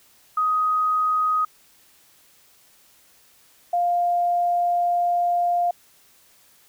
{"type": "tone pair in turn", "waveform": "sine", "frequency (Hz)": [1253, 700.8], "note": ["D#6", "F5"], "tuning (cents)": [12, 6], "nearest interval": "minor seventh", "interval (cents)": 1006, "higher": "first", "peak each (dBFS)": -18, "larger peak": "neither", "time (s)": [[0.37, 1.45], [3.73, 5.71]], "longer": "second", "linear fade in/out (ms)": 5, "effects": ["white hiss -56 dBFS RMS until 6.68 s"]}